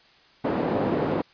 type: band-pass noise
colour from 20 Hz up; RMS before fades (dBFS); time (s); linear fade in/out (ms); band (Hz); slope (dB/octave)
white; -25; 0.44-1.22; 10; 160 to 490; 12
effects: white hiss -56 dBFS RMS until 1.33 s + resampled to 11025 Hz